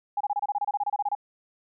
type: tone bursts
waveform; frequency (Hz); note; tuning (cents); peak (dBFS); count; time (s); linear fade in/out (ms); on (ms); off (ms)
sine; 820; G#5; -22; -23; 16; 0.17-1.151; 5; 36; 27
effects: none